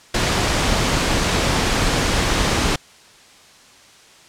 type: noise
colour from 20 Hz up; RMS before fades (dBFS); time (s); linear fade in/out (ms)
pink; -18; 0.14-2.76; 5
effects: white hiss -47 dBFS RMS until 4.28 s + low-pass 7000 Hz 12 dB/octave